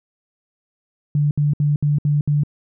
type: tone bursts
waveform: sine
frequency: 146.83 Hz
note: D3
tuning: in tune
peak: -14 dBFS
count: 6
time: 1.15-2.435 s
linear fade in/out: 2 ms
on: 160 ms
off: 65 ms
effects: none